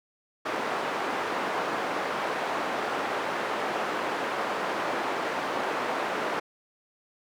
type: band-pass noise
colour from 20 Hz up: white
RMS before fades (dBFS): -30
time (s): 0.45-6.4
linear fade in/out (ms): 10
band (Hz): 310 to 1200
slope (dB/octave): 12
effects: none